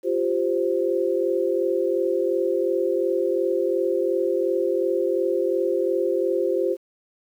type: chord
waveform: sine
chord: F suspended second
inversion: none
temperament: equal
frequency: 349.2 / 392 / 523.3 Hz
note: F4 / G4 / C5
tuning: 0 / 0 / 0 cents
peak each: -24 dBFS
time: 0.03-6.77 s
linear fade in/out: 50 ms
effects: 9-bit